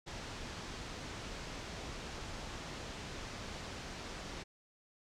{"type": "low-pass noise", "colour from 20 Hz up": "pink", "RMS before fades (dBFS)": -45, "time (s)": [0.06, 4.44], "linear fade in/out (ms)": 20, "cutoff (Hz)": 6700, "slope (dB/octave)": 24, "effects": []}